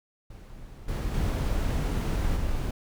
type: noise with level steps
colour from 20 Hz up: brown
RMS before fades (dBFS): -44 / -29 / -26 / -29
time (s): 0.3-2.71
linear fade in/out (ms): 5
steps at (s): 0.88 / 1.14 / 2.36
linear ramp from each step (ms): 5
effects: none